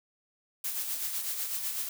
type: noise with tremolo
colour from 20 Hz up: blue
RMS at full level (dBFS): -32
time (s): 0.64-1.89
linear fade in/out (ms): 5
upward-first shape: sine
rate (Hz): 8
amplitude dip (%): 45
effects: none